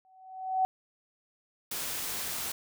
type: tone with exponential growth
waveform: sine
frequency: 754 Hz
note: F#5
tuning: 32 cents sharp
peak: -21 dBFS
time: 0.05-0.65 s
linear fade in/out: 0 ms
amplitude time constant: 130 ms
type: noise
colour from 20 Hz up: white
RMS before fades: -35 dBFS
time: 1.71-2.52 s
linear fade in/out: 5 ms
effects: none

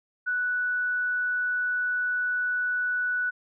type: tone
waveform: sine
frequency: 1480 Hz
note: F#6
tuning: in tune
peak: -24 dBFS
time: 0.26-3.31 s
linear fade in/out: 20 ms
effects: none

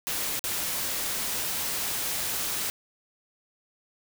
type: noise with dropouts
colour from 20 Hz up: white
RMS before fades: -30 dBFS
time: 0.07-2.7 s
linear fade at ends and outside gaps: 0 ms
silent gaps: 0.393-0.44 s
effects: none

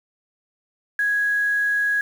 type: tone with quantisation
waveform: sine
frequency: 1661.2 Hz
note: G#6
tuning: in tune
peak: -18 dBFS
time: 0.99-2.01 s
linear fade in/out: 2 ms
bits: 7
effects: none

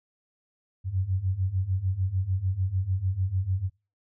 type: beating tone pair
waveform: sine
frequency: 90.4 / 97.1 Hz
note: F#2 / G2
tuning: -40 / -16 cents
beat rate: 6.7 Hz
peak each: -29 / -26 dBFS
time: 0.84-3.7 s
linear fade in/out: 50 ms
effects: noise-tail reverb RT60 0.3 s tail -24 dB re dry

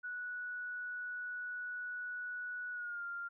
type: tone with pitch glide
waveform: sine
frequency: 1472 to 1395.8 Hz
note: F#6 to F6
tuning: -9 to -1 cents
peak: -39 dBFS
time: 0.03-3.29 s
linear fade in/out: 20 ms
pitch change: -92 cents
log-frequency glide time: 2.72-3.04 s
effects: none

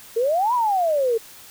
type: exponential two-way sweep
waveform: sine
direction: up then down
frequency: 440 to 1013 to 440 Hz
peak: -17 dBFS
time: 0.16-1.18 s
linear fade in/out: 10 ms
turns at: 0.54 s
effects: white hiss -44 dBFS RMS until 1.5 s

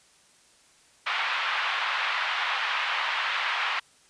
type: band-pass noise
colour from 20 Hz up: pink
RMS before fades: -28 dBFS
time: 1.06-3.8 s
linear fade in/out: 10 ms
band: 950 to 3300 Hz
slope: 24 dB/octave
effects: white hiss -59 dBFS RMS until 4.09 s + resampled to 22050 Hz

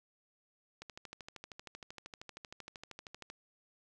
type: click train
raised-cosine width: 0.2 ms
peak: -29 dBFS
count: 33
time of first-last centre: 0.82-3.301 s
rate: 12.9 Hz
effects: none

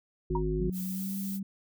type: harmonic tone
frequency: 51.91 Hz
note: G#1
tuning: in tune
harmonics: 1 / 3 / 5 / 7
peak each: -31 / -33 / -39 / -31 dBFS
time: 0.3-0.7 s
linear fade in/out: 5 ms
type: tone with exponential decay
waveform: sine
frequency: 942 Hz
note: A#5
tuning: 18 cents sharp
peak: -26 dBFS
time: 0.35-0.43 s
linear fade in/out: 5 ms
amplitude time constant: 17 ms
type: tone with pitch glide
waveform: sine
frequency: 185 to 195.1 Hz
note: F#3 to G3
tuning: 0 to -8 cents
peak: -32 dBFS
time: 0.6-1.43 s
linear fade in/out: 5 ms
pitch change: +92 cents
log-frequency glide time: 0.81-1.15 s
type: noise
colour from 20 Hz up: violet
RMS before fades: -41 dBFS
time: 0.72-1.4 s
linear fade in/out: 50 ms
effects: none

